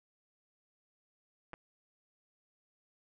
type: clicks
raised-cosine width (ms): 0.5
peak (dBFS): -30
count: 2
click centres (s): 1.533 / 1.539
effects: none